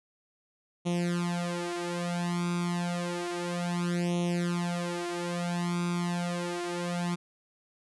sawtooth tone with flanger, 174.4 Hz, F3, 2 cents flat, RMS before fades -31 dBFS, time 0.85-7.16 s, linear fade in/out 20 ms, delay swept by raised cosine 0.31 to 4.91 ms, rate 0.3 Hz, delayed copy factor +1, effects resampled to 24000 Hz

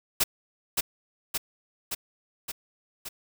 white noise with echo, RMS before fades -22 dBFS, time 0.2-0.24 s, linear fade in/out 10 ms, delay 570 ms, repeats 5, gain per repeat -3 dB, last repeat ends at 3.09 s, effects none

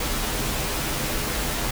pink noise with comb filter, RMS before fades -26 dBFS, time 0-1.71 s, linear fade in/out 5 ms, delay 11 ms, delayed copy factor -0.6, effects none

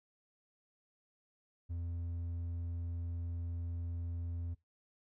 sine tone with hard clipping, 85.4 Hz, F2, 38 cents flat, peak -38 dBFS, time 1.69-4.55 s, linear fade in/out 20 ms, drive 3 dB, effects noise-tail reverb RT60 0.2 s tail -21 dB re dry

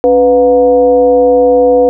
sine tone with frequency modulation, 496.1 Hz, B4, 8 cents sharp, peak -4 dBFS, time 0.04-1.89 s, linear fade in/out 0 ms, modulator 218 Hz, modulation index 0.62, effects none

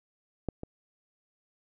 clicks, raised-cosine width 2 ms, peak -17 / -24 dBFS, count 2, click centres 0.487 / 0.634 s, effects none

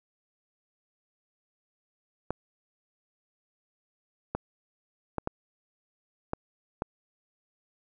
clicks, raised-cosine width 1 ms, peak -15 dBFS, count 6, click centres 2.306 / 4.35 / 5.183 / 5.274 / 6.334 / 6.821 s, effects none

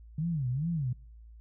sine tone with vibrato, 145.4 Hz, D3, 17 cents flat, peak -28 dBFS, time 0.18-0.93 s, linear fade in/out 5 ms, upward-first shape sine, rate 2.4 Hz, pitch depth 290 cents each way, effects noise-tail reverb RT60 0.5 s tail -24 dB re dry + added 56 Hz sine -48 dBFS peak until 1.4 s

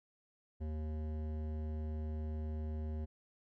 sine tone with hard clipping, 77.3 Hz, D#2, 11 cents flat, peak -39 dBFS, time 0.6-3.06 s, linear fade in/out 20 ms, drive 14 dB, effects none

